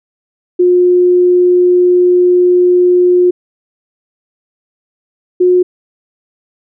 sine tone pair in turn, 358.2 / 361.5 Hz, F4 / F#4, +44 / -40 cents, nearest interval unison, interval 16 cents, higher second, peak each -5 dBFS, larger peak neither, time 0.59-3.31 / 5.4-5.63 s, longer first, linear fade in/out 10 ms, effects none

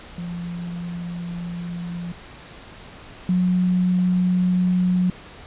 sine tone pair in turn, 173.3 / 181.37 Hz, F3 / F#3, -13 / -34 cents, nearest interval minor second, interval 79 cents, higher second, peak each -27 / -16 dBFS, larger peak second, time 0.18-2.12 / 3.29-5.1 s, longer first, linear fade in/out 2 ms, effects pink hiss -42 dBFS RMS until 5.46 s + resampled to 8000 Hz

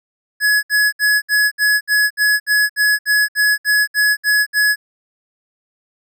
square tone bursts, 1690 Hz, G#6, 30 cents sharp, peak -12 dBFS, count 15, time 0.4-4.76 s, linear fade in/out 50 ms, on 230 ms, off 65 ms, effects none

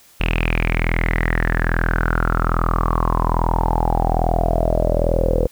sawtooth tone with low-pass filter sweep, 41.2 Hz, E1, in tune, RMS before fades -18 dBFS, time 0.2-5.47 s, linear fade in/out 0 ms, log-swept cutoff 2700 to 500 Hz, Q 9, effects white hiss -50 dBFS RMS until 5.51 s

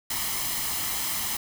white noise with comb filter, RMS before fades -29 dBFS, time 0.1-1.37 s, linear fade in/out 5 ms, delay 0.98 ms, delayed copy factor +0.55, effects none

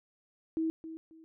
sine tone with echo, 322.4 Hz, E4, 38 cents flat, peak -28 dBFS, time 0.57-0.7 s, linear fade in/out 0 ms, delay 270 ms, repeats 2, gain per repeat -12 dB, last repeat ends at 1.24 s, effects none

